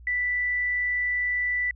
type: tone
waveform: sine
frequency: 1975.5 Hz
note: B6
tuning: in tune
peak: -23 dBFS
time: 0.07-1.71 s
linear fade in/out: 2 ms
effects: added 60 Hz sine -44 dBFS peak until 1.75 s